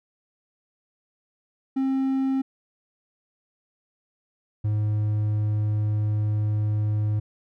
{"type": "tone pair in turn", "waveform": "triangle", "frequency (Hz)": [266.8, 105.88], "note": ["C4", "G#2"], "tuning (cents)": [34, 34], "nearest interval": "octave + major third", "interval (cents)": 1600, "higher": "first", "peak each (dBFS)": -19, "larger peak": "neither", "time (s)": [[1.76, 2.42], [4.64, 7.2]], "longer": "second", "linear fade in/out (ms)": 10, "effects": []}